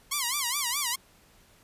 5% pulse tone with vibrato, 1054 Hz, C6, 12 cents sharp, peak -15 dBFS, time 0.11-0.96 s, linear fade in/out 10 ms, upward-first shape sine, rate 4.8 Hz, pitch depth 200 cents each way, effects pink hiss -59 dBFS RMS until 1.63 s + resampled to 32000 Hz

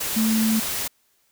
sine tone in noise, 220.8 Hz, A3, 6 cents sharp, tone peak -18 dBFS, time 0.16-0.6 s, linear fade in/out 10 ms, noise white, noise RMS -27 dBFS, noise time 0-0.88 s, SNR +6 dB, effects white hiss -65 dBFS RMS until 1.31 s

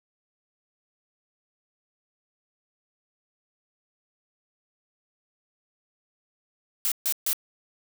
blue noise bursts, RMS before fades -25 dBFS, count 3, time 6.85-7.331 s, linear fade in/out 0 ms, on 67 ms, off 140 ms, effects none

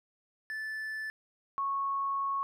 triangle / sine tone pair in turn, 1750 / 1102.4 Hz, A6 / C#6, -10 / -10 cents, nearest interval minor sixth, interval 800 cents, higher first, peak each -33 / -29 dBFS, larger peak second, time 0.5-1.1 / 1.58-2.43 s, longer second, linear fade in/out 0 ms, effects none

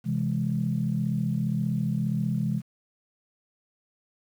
sine chord, C augmented, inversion none, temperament equal with one note detuned, 130.81 / 165.86 / 207.7 Hz, C3 / E3 / G#3, 0 / +11 / 0 cents, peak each -28 dBFS, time 0.04-2.62 s, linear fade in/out 50 ms, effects tanh soft clip ceiling -14 dBFS + 9-bit

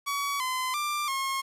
sawtooth tone with pitch steps, 1131 / 1025 / 1185 / 1079 Hz, C#6 / C6 / D6 / C#6, +34 / -36 / +15 / -47 cents, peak -24 dBFS, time 0.06-1.42 s, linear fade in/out 20 ms, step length 340 ms, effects resampled to 32000 Hz + 9-bit

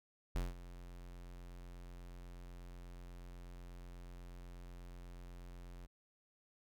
square tone with ADSR envelope, 44.1 Hz, F1, 18 cents sharp, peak -34 dBFS, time 0.35-5.87 s, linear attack 8 ms, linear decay 180 ms, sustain -16 dB, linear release 22 ms, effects none

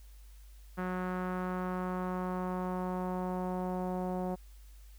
sawtooth tone with low-pass filter sweep, 182.8 Hz, F#3, 21 cents flat, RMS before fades -35 dBFS, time 0.77-4.36 s, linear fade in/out 20 ms, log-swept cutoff 1500 to 740 Hz, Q 2.1, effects added 50 Hz sine -50 dBFS peak until 4.98 s + white hiss -65 dBFS RMS until 4.98 s

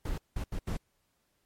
brown noise bursts at uneven times, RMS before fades -33 dBFS, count 4, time 0.05-0.18 / 0.36-0.44 / 0.52-0.59 / 0.67-0.77 s, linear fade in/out 5 ms, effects pink hiss -75 dBFS RMS until 1.45 s + MP3 64 kbps

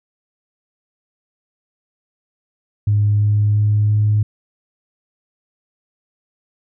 sine tone with pitch steps, 103.83 / 104.43 / 105.04 / 105.64 Hz, G#2 / G#2 / G#2 / G#2, 0 / +10 / +20 / +30 cents, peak -11 dBFS, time 2.87-4.23 s, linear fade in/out 5 ms, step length 340 ms, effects tanh soft clip ceiling -7 dBFS

